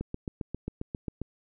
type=click train; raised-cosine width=3 ms; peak=-20 dBFS; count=10; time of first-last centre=0.01-1.216 s; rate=7.46 Hz; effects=none